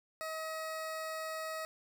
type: tone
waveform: 20% pulse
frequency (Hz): 636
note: D#5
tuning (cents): +38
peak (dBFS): -33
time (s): 0.21-1.65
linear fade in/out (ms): 0
effects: none